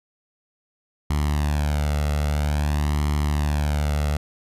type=tone with flanger; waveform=sawtooth; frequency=73.9 Hz; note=D2; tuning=11 cents sharp; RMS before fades=-22 dBFS; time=1.1-4.17 s; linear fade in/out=5 ms; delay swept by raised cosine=0.96 to 1.49 ms; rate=0.5 Hz; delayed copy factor=+0.7; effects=resampled to 32000 Hz